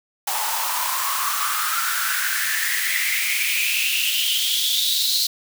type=noise with high-pass filter sweep; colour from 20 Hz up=white; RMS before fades=-22 dBFS; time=0.27-5.27 s; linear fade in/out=5 ms; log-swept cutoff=820 to 4200 Hz; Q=7.5; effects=none